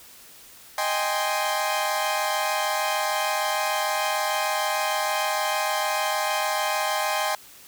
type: chord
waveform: sawtooth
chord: Ab major seventh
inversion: second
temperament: equal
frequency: 622.3 / 784 / 830.6 / 1046.5 Hz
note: Eb5 / G5 / Ab5 / C6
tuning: 0 / 0 / 0 / 0 cents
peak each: -25 dBFS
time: 0.78-7.35 s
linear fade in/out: 2 ms
effects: white hiss -48 dBFS RMS until 7.67 s